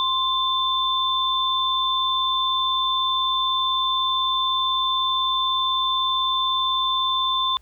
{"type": "tone pair together", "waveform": "sine", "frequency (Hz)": [1048, 3542], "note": ["C6", "A7"], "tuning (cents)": [2, 11], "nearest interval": "octave + major sixth", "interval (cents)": 2109, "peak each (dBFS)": -22, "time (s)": [0, 7.57], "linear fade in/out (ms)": 0, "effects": ["added 60 Hz sine -50 dBFS peak until 7.61 s", "pink hiss -61 dBFS RMS until 7.61 s"]}